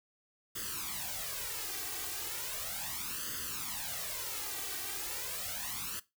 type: noise with flanger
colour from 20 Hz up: white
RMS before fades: -39 dBFS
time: 0.55-6 s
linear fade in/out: 10 ms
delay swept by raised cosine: 0.62 to 2.62 ms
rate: 0.36 Hz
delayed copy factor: +0.85
effects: noise-tail reverb RT60 0.2 s tail -17 dB re dry